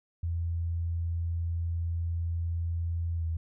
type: tone with pitch glide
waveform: sine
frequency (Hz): 84.3 to 81.9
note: E2 to E2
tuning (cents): +39 to -11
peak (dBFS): -28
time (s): 0.23-3.37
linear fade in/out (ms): 5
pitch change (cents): -50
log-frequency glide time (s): 3.16-3.24
effects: none